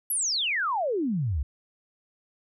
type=exponential sweep; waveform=sine; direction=down; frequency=11940 to 61.7 Hz; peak=-24 dBFS; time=0.1-1.43 s; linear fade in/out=5 ms; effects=none